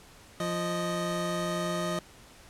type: tone pair together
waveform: 25% pulse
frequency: 173.98 / 620 Hz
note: F3 / D#5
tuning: -6 / -6 cents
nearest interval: octave + minor seventh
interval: 2200 cents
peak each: -28 dBFS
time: 0.4-1.99 s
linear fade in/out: 2 ms
effects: pink hiss -53 dBFS RMS until 2.49 s + low-pass 11000 Hz 12 dB/octave